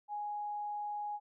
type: tone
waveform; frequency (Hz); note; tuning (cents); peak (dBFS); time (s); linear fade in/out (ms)
sine; 830.6; G#5; 0; -36; 0.08-1.2; 50
effects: none